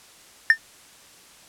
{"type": "tone with exponential decay", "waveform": "triangle", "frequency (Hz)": 1800, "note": "A6", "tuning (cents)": 39, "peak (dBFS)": -5, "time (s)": [0.5, 0.58], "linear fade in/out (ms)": 1, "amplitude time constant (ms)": 16, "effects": ["white hiss -50 dBFS RMS until 1.48 s", "low-pass 10000 Hz 12 dB/octave"]}